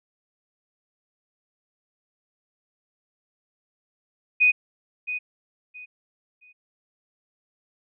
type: tone with echo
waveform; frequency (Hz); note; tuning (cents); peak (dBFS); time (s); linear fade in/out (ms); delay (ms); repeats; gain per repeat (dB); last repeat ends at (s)
sine; 2489; D#7; 0; -14; 4.4-4.52; 20; 670; 3; -12; 6.53
effects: none